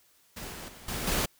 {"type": "noise with level steps", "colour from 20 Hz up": "pink", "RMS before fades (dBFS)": [-40, -42, -49, -34, -28], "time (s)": [0.36, 1.26], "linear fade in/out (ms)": 10, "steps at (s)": [0.52, 0.68, 0.88, 1.07], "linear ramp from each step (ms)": 5, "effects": ["white hiss -64 dBFS RMS until 1.39 s"]}